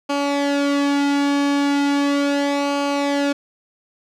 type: tone with flanger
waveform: sawtooth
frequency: 283.7 Hz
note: C#4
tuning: 40 cents sharp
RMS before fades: -19 dBFS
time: 0.09-3.33 s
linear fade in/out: 10 ms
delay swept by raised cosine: 0.54 to 2.04 ms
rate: 0.37 Hz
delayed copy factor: -0.65
effects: low-pass 6000 Hz 12 dB/octave + 9-bit